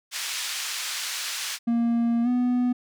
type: band-pass noise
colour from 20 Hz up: white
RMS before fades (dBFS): -31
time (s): 0.11-1.59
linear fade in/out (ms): 50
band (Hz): 1500 to 6400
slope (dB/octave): 12
type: tone with pitch glide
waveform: triangle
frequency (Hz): 233.9 to 247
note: A#3 to B3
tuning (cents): +6 to 0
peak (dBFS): -18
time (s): 1.67-2.73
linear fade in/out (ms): 10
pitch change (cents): +94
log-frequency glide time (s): 2.23-2.28
effects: none